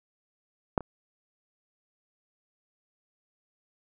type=clicks; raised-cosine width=1 ms; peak=-9 / -26 dBFS; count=2; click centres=0.778 / 0.807 s; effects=none